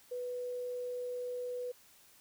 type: tone with quantisation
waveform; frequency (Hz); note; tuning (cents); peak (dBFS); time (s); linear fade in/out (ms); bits
sine; 493.9; B4; 0; -36; 0.11-1.72; 10; 11
effects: white hiss -62 dBFS RMS until 2.2 s